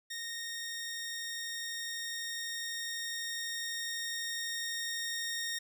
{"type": "tone with level ramp", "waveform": "15% pulse", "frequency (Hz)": 1852, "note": "A#6", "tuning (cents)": -12, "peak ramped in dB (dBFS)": [-32, -28], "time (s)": [0.1, 5.59], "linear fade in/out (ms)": 10, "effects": []}